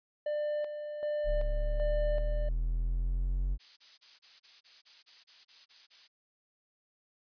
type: tone with tremolo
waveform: triangle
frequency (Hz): 596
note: D5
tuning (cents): +25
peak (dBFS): -28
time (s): 0.26-2.49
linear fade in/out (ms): 5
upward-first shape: square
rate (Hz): 1.3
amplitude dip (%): 55
type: exponential sweep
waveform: triangle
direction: up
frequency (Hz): 34.09 to 46.25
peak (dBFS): -26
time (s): 1.24-3.58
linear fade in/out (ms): 50
type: noise bursts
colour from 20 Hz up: violet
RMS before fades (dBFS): -42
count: 12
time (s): 3.59-6.08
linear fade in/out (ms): 20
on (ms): 180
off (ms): 30
effects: resampled to 11025 Hz